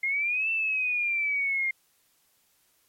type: exponential two-way sweep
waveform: sine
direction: up then down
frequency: 2112 to 2679 to 2112 Hz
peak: -24 dBFS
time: 0.03-1.71 s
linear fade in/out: 5 ms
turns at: 0.5 s
effects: white hiss -67 dBFS RMS until 2.88 s + MP3 64 kbps